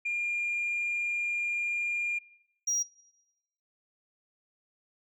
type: tone pair in turn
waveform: sine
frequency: 2407 / 5725 Hz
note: D7 / F8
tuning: +42 / +42 cents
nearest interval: octave + minor third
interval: 1500 cents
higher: second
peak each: -27 / -23 dBFS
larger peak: second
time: 0.05-2.19 / 2.67-2.83 s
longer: first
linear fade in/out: 10 ms
effects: noise-tail reverb RT60 0.9 s tail -22 dB re dry + tanh soft clip ceiling -25 dBFS